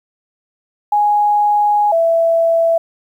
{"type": "tone pair in turn", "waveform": "sine", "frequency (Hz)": [830.6, 663.8], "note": ["G#5", "E5"], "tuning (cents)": [0, 12], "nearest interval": "major third", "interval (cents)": 388, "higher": "first", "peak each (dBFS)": -10, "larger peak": "neither", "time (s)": [[0.92, 1.92], [1.92, 2.78]], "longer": "first", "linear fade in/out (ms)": 5, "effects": ["8-bit"]}